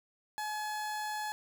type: tone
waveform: 30% pulse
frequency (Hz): 850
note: G#5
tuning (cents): +40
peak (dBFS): -32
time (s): 0.38-1.32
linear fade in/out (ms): 0
effects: none